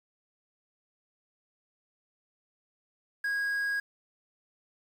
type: tone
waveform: triangle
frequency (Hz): 1644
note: G#6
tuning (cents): -18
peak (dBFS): -26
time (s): 3.24-3.8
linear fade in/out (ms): 5
effects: 9-bit